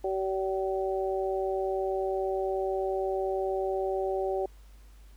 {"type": "harmonic tone", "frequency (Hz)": 191.2, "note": "G3", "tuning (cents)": -43, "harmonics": [2, 3, 4], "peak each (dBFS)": [-29, -33, -34], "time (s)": [0.04, 4.46], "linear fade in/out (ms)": 5, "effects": ["added 50 Hz sine -49 dBFS peak until 5.16 s", "pink hiss -63 dBFS RMS until 5.16 s"]}